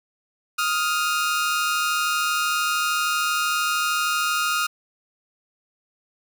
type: tone pair together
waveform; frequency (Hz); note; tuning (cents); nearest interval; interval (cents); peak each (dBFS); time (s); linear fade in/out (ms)
sawtooth; 1249 / 1402; D#6 / F6; +6 / +6; major second; 200; -20; 0.58-4.67; 10
effects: none